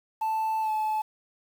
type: tone with pitch glide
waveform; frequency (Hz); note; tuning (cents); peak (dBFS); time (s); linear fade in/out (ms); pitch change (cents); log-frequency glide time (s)
sine; 880 to 864.4; A5 to A5; 0 to -31; -22; 0.21-1.02; 10; -31; 0.61-0.71
effects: tanh soft clip ceiling -24 dBFS + 8-bit